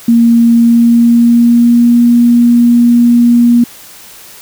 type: tone with pitch glide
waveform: sine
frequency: 233.1 to 238.3 Hz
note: A#3 to A#3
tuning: 0 to +38 cents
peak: -3 dBFS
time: 0.08-3.64 s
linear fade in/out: 5 ms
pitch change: +38 cents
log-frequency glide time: 0.52-1.98 s
effects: white hiss -34 dBFS RMS until 4.41 s